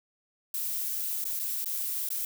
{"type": "noise with dropouts", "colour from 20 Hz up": "violet", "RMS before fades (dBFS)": -32, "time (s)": [0.54, 2.25], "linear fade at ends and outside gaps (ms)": 2, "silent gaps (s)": [[1.242, 1.251], [1.392, 1.396], [1.645, 1.658], [2.09, 2.103]], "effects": []}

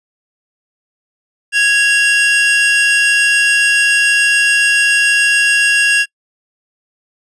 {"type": "tone pair together", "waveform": "45% pulse", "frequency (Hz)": [1658, 2761], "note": ["G#6", "F7"], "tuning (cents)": [-3, -20], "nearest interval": "major sixth", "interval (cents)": 883, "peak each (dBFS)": -12, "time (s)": [1.52, 6.06], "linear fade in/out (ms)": 50, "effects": ["noise-tail reverb RT60 0.1 s tail -26 dB re dry", "resampled to 22050 Hz"]}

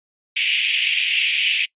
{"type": "band-pass noise", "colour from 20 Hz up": "white", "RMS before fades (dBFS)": -20, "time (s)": [0.36, 1.66], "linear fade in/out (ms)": 10, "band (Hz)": [2300, 3100], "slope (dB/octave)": 48, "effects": ["noise-tail reverb RT60 0.1 s tail -23 dB re dry", "resampled to 8000 Hz"]}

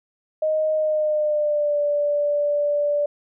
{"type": "tone with pitch glide", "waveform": "sine", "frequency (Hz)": [622.3, 584], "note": ["D#5", "D5"], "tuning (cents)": [0, -10], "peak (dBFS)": -18, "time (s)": [0.42, 3.06], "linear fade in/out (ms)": 5, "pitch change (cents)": -110, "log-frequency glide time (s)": [0.74, 1.8], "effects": []}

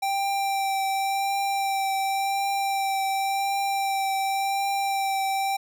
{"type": "tone with vibrato", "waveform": "square", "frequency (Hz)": 784, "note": "G5", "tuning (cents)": 0, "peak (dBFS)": -24, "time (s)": [0.02, 5.57], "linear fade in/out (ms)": 10, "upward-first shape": "triangle", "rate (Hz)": 0.91, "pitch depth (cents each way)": 18, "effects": []}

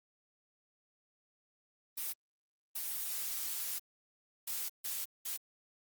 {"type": "noise bursts at uneven times", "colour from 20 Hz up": "blue", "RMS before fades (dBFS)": -38, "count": 5, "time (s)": [[1.97, 2.13], [2.75, 3.79], [4.47, 4.69], [4.84, 5.05], [5.25, 5.37]], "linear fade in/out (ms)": 10, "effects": ["Opus 24 kbps"]}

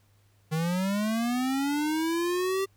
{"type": "linear sweep", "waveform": "square", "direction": "up", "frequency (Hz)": [154.4, 392], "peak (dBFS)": -26, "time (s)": [0.51, 2.66], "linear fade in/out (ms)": 20, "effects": ["added 101 Hz sine -61 dBFS peak until 2.76 s", "pink hiss -68 dBFS RMS until 2.76 s"]}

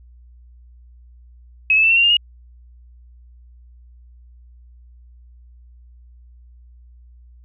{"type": "tone with pitch steps", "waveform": "sine", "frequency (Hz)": [2564, 2612, 2661, 2710, 2761, 2812, 2865], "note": ["E7", "E7", "E7", "E7", "F7", "F7", "F7"], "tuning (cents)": [-49, -17, 16, 47, -20, 11, 44], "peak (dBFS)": -11, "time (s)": [1.7, 2.169], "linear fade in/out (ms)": 2, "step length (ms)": 67, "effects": ["added 60 Hz sine -43 dBFS peak until 7.44 s"]}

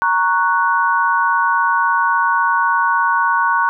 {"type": "chord", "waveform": "sine", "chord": "F# major", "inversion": "first", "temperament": "equal", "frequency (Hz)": [932.3, 1108.7, 1480], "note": ["A#5", "C#6", "F#6"], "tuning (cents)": [0, 0, 0], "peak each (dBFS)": -17, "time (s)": [0.02, 3.69], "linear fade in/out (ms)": 0, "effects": []}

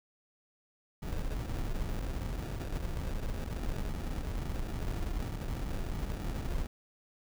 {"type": "noise with sample-and-hold", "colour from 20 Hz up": "brown", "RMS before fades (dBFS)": -35, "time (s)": [1.02, 6.67], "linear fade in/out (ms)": 10, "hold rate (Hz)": 1050, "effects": []}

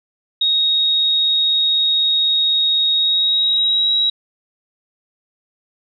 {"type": "tone with pitch glide", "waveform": "sine", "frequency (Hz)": [3756, 3855], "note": ["A#7", "B7"], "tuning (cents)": [12, -43], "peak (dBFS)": -13, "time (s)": [0.41, 4.1], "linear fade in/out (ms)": 5, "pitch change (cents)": 45, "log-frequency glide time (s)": [2.93, 3.92], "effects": []}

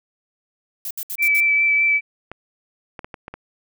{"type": "noise bursts", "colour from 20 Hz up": "violet", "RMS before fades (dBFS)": -28, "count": 5, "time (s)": [0.85, 1.403], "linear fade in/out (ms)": 2, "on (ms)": 57, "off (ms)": 67}
{"type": "tone with vibrato", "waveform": "sine", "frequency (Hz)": 2317, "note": "D7", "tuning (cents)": -24, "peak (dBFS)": -14, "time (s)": [1.18, 2.01], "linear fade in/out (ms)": 50, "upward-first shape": "triangle", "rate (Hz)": 4.9, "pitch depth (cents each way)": 18}
{"type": "clicks", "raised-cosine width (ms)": 0.5, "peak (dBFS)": -18, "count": 6, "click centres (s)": [2.316, 2.992, 3.045, 3.142, 3.281, 3.34]}
{"effects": []}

